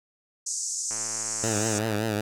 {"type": "band-pass noise", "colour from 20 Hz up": "pink", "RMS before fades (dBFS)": -31, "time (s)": [0.46, 1.79], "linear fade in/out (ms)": 10, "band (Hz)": [5900, 8100], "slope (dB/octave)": 48}
{"type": "click train", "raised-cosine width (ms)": 0.5, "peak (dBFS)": -25, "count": 117, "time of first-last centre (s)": [0.91, 1.955], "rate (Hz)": 111}
{"type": "tone with vibrato", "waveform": "10% pulse", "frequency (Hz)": 108.2, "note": "A2", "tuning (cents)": -29, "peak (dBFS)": -17, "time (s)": [1.43, 2.21], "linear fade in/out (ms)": 5, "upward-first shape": "triangle", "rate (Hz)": 5.2, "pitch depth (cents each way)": 100}
{"effects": []}